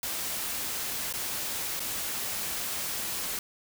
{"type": "noise with dropouts", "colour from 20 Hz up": "white", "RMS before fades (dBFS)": -33, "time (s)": [0.03, 3.39], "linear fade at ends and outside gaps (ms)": 2, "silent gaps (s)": [[1.127, 1.137], [1.796, 1.802]], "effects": []}